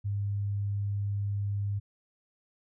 sine tone, 101.1 Hz, G#2, 46 cents flat, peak -28 dBFS, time 0.04-1.8 s, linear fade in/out 20 ms, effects none

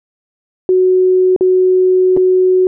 sine tone with dropouts, 370 Hz, F#4, in tune, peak -7 dBFS, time 0.69-2.67 s, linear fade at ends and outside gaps 1 ms, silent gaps 1.363-1.409 / 2.166-2.172 s, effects none

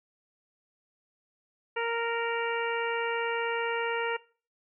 harmonic tone, 464.6 Hz, A#4, 6 cents flat, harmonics 1 / 2 / 3 / 4 / 5 / 6, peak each -31 / -34 / -36 / -37 / -38 / -39 dBFS, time 1.76-4.17 s, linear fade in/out 10 ms, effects noise-tail reverb RT60 0.4 s tail -21 dB re dry

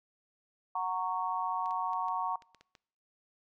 sine chord, F# major, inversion none, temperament just, 740 / 925 / 1110 Hz, F#5 / A#5 / C#6, 0 / -14 / +2 cents, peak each -36 / -35 / -34 dBFS, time 0.75-2.36 s, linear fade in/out 5 ms
clicks, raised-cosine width 0.2 ms, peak -37 dBFS, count 8, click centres 1.659 / 1.709 / 1.933 / 2.084 / 2.422 / 2.547 / 2.61 / 2.752 s
effects noise-tail reverb RT60 0.7 s tail -23 dB re dry

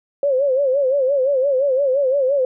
sine tone with vibrato, 541 Hz, C#5, 42 cents flat, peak -14 dBFS, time 0.23-2.45 s, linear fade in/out 2 ms, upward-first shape sine, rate 5.8 Hz, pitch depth 110 cents each way, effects none

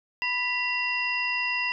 harmonic tone with a mistuned harmonic, 987.8 Hz, B5, in tune, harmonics 1 / 2 / 3 / 5, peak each -33 / -30 / -27 / -37 dBFS, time 0.22-1.72 s, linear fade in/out 0 ms, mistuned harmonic 3, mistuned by -130 cents, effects none

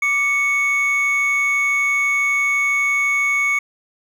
triangle tone pair together, 1174.4 / 2217 Hz, D6 / C#7, 0 / 0 cents, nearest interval major seventh, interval 1100 cents, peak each -25 / -14 dBFS, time 0.02-3.59 s, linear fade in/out 5 ms, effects none

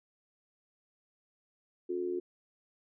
sine tone with amplitude modulation, 359.1 Hz, F4, 48 cents sharp, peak -28 dBFS, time 1.89-2.2 s, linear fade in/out 10 ms, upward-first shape sine, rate 82 Hz, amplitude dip 75%, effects none

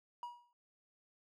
triangle tone with exponential decay, 962 Hz, B5, 46 cents flat, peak -37 dBFS, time 0.23-0.53 s, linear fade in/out 1 ms, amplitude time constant 65 ms, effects none

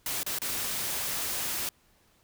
white noise with dropouts, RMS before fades -32 dBFS, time 0.06-1.69 s, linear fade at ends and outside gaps 2 ms, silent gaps 0.232-0.263 / 0.387-0.417 s, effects pink hiss -65 dBFS RMS until 2.23 s

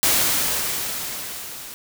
white noise with level ramp, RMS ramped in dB -17 to -37 dBFS, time 0.03-1.74 s, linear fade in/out 0 ms, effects none

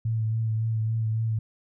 sine tone with vibrato, 111.4 Hz, A2, 22 cents sharp, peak -23 dBFS, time 0.05-1.39 s, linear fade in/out 5 ms, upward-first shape sine, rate 3.6 Hz, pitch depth 25 cents each way, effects none

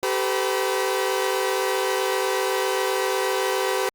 sawtooth tone cluster, 386.1 / 433.9 / 506 / 963 Hz, G4 / A4 / B4 / B5, -26 / -24 / +42 / -44 cents, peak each -21 / -26 / -22 / -27 dBFS, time 0.03-3.89 s, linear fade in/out 0 ms, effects Opus 48 kbps

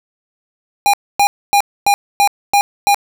square tone bursts, 810 Hz, G#5, 43 cents flat, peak -9 dBFS, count 7, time 0.86-2.945 s, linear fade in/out 0 ms, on 75 ms, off 260 ms, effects none

